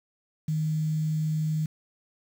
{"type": "tone with quantisation", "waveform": "sine", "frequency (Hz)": 155.56, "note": "D#3", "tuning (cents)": 0, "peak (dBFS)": -24, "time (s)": [0.48, 1.66], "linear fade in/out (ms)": 5, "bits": 8, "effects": []}